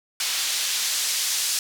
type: noise with band-pass filter sweep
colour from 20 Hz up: white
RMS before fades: -25 dBFS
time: 0.2-1.59 s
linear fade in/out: 2 ms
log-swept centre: 3800 to 5700 Hz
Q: 0.83
effects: none